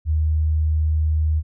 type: tone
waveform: sine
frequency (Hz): 77.78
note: D#2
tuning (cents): 0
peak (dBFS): -16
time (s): 0.05-1.43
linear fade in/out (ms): 50
effects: none